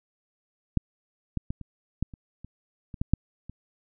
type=clicks; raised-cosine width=5 ms; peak=-9 / -15 / -18 / -27 / -13 / -30 / -29 / -26 / -14 / -7 / -27 dBFS; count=11; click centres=0.773 / 1.373 / 1.505 / 1.613 / 2.026 / 2.138 / 2.446 / 2.942 / 3.015 / 3.136 / 3.496 s; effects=none